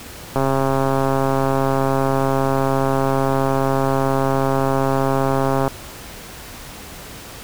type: click train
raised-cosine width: 1 ms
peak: -5 dBFS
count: 719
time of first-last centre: 0.36-5.679 s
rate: 135 Hz
effects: pink hiss -36 dBFS RMS until 7.43 s